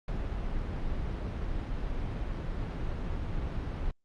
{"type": "noise", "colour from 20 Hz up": "brown", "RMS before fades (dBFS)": -33, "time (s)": [0.08, 3.91], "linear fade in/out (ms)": 2, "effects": ["low-pass 4000 Hz 12 dB/octave", "Opus 48 kbps"]}